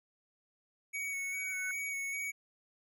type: tone with vibrato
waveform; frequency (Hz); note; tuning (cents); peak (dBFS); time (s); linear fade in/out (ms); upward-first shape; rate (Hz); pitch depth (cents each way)
square; 2232; C#7; +11; -36; 0.93-2.32; 20; square; 2.5; 16
type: tone with exponential growth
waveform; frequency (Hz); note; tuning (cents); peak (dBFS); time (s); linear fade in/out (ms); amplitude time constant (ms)
sine; 1500; F#6; +23; -36; 1.06-1.71; 1; 140
effects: none